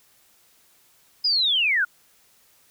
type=linear sweep; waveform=sine; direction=down; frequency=5050 to 1380 Hz; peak=-18 dBFS; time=1.24-1.85 s; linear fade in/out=10 ms; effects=white hiss -59 dBFS RMS until 2.7 s